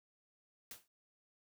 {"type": "noise with exponential decay", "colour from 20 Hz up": "white", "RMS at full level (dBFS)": -45, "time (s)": [0.71, 0.88], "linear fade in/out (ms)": 2, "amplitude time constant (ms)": 35, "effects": []}